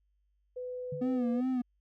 sine tone, 500 Hz, B4, 21 cents sharp, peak -36 dBFS, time 0.56-1.41 s, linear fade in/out 10 ms
sine tone with exponential decay, 147.7 Hz, D3, 10 cents sharp, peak -34 dBFS, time 0.92-1.18 s, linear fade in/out 5 ms, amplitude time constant 56 ms
triangle tone with vibrato, 246.9 Hz, B3, in tune, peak -26 dBFS, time 1.01-1.62 s, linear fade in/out 10 ms, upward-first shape sine, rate 2.6 Hz, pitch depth 90 cents each way
effects added 50 Hz sine -70 dBFS peak until 1.8 s

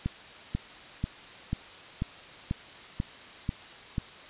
click train, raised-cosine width 5 ms, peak -16 dBFS, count 9, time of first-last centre 0.06-3.982 s, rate 2.04 Hz, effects white hiss -47 dBFS RMS until 4.29 s + resampled to 8000 Hz

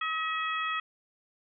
harmonic tone with a mistuned harmonic, 638 Hz, D#5, 43 cents sharp, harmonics 2 / 3 / 4 / 5, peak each -31 / -35 / -37 / -39 dBFS, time 0.01-0.8 s, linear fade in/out 5 ms, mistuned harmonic 5, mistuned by +58 cents, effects none

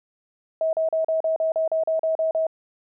sine tone bursts, 642 Hz, E5, 46 cents flat, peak -19 dBFS, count 12, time 0.61-2.468 s, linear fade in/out 2 ms, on 120 ms, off 38 ms, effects none

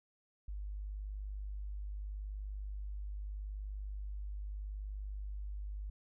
sine tone, 50.4 Hz, G1, 49 cents sharp, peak -39 dBFS, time 0.48-5.9 s, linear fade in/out 5 ms, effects none

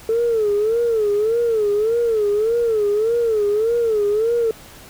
sine tone with vibrato, 440 Hz, A4, in tune, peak -14 dBFS, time 0.09-4.51 s, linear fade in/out 2 ms, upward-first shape sine, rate 1.7 Hz, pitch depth 130 cents each way, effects tanh soft clip ceiling -11 dBFS + pink hiss -42 dBFS RMS until 4.89 s

